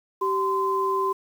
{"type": "tone pair together", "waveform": "sine", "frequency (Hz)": [386.2, 1031], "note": ["G4", "C6"], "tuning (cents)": [-26, -26], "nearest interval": "octave + perfect fourth", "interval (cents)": 1700, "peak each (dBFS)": [-25, -23], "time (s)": [0.21, 1.13], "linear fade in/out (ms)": 10, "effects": ["8-bit"]}